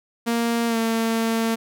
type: tone with pitch glide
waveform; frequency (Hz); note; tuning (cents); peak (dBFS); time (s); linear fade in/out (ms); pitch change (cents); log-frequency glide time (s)
sawtooth; 233.1 to 226.5; A#3 to A#3; 0 to -50; -16; 0.26-1.56; 20; -50; 0.67-0.77
effects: none